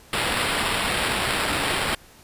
violet noise with sample-and-hold, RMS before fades -24 dBFS, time 0.13-1.95 s, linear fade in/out 2 ms, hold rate 6300 Hz, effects pink hiss -50 dBFS RMS until 2.23 s + resampled to 32000 Hz

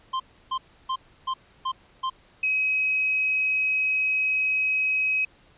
square tone bursts, 1046.5 Hz, C6, in tune, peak -25 dBFS, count 6, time 0.13-2.1 s, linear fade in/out 10 ms, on 70 ms, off 310 ms
sine tone, 2541 Hz, D#7, 36 cents sharp, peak -21 dBFS, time 2.43-5.25 s, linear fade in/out 5 ms
effects pink hiss -57 dBFS RMS until 5.57 s + resampled to 8000 Hz

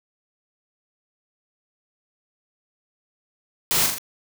white noise with echo, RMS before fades -21 dBFS, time 3.71-3.86 s, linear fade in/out 0 ms, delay 41 ms, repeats 3, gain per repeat -4 dB, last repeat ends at 3.983 s, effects none

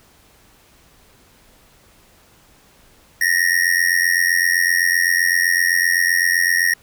square tone with amplitude modulation, 1864.7 Hz, A#6, in tune, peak -11 dBFS, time 3.21-6.74 s, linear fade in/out 5 ms, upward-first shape sine, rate 87.8 Hz, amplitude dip 90%, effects pink hiss -52 dBFS RMS until 6.82 s

